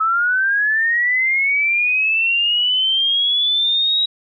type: linear sweep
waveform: sine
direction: up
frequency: 1286 to 3844 Hz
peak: -14 dBFS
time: 0-4.06 s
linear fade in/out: 10 ms
effects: none